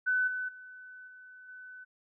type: tone with level steps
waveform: sine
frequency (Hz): 1505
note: F#6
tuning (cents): +29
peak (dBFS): -25 / -32 / -46 / -49 / -45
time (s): 0.06-1.85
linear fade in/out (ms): 20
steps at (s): 0.27 / 0.48 / 1.07 / 1.48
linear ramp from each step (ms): 10
effects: none